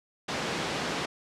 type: band-pass noise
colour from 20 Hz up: pink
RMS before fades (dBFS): -32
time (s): 0.28-1.06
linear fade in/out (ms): 10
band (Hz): 180 to 5000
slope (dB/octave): 12
effects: low-pass 10000 Hz 12 dB/octave